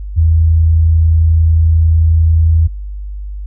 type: tone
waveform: sine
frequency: 81.2 Hz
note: E2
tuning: 26 cents flat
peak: -6 dBFS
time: 0.16-2.68 s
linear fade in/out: 20 ms
effects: added 50 Hz sine -21 dBFS peak until 3.46 s